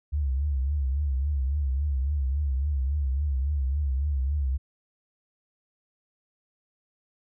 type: tone with vibrato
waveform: sine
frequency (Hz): 69.5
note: C#2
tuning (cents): +5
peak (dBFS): -23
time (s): 0.12-4.58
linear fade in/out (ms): 20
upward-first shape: triangle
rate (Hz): 3.6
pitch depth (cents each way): 150
effects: none